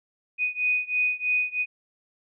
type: beating tone pair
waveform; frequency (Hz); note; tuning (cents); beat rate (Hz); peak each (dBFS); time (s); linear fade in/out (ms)
sine; 2486 / 2489.1; D#7 / D#7; -2 / 0; 3.1; -25 / -26; 0.38-1.66; 50
effects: none